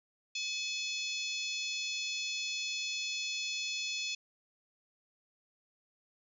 harmonic tone with a mistuned harmonic, 861 Hz, A5, 38 cents flat, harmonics 3 / 4 / 5 / 6 / 7 / 8, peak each -38 / -40 / -42 / -44 / -45 / -46 dBFS, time 0.35-4.15 s, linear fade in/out 5 ms, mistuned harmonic 3, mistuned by -20 cents, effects none

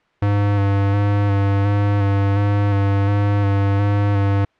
square tone with vibrato, 100.6 Hz, G2, 45 cents sharp, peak -15 dBFS, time 0.22-4.45 s, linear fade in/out 5 ms, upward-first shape square, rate 1.4 Hz, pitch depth 20 cents each way, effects white hiss -60 dBFS RMS until 4.59 s + low-pass 2000 Hz 12 dB/octave

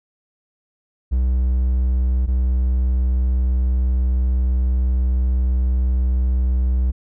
triangle tone pair in turn, 63 / 63 Hz, B1 / B1, +35 / +35 cents, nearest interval unison, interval 0 cents, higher neither, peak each -13 dBFS, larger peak neither, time 1.11-2.27 / 2.27-6.92 s, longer second, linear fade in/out 20 ms, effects none

